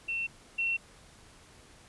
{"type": "tone pair in turn", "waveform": "sine", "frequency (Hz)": [2700, 2716], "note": ["E7", "F7"], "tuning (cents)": [41, -49], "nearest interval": "unison", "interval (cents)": 10, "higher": "second", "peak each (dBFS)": [-30, -27], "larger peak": "second", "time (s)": [[0.08, 0.27], [0.58, 0.77]], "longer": "neither", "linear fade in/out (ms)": 10, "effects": ["pink hiss -56 dBFS RMS until 1.88 s", "resampled to 24000 Hz"]}